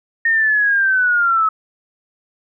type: linear sweep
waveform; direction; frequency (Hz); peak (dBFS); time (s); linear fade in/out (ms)
sine; down; 1844 to 1282; -12; 0.25-1.49; 5
effects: none